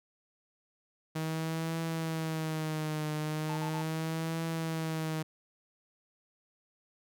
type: tone with vibrato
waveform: sawtooth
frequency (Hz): 158.2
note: D#3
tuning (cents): +29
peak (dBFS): -28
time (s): 1.15-5.23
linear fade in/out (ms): 10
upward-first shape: triangle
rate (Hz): 0.38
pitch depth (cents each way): 65
type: tone bursts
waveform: triangle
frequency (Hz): 880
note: A5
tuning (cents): 0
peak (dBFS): -36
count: 3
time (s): 3.49-3.819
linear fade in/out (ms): 5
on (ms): 83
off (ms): 40
effects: none